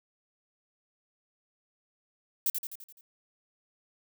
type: noise with echo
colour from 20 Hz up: violet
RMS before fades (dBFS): -27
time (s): 2.46-2.5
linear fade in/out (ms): 2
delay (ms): 85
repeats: 6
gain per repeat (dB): -5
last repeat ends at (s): 3.01
effects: none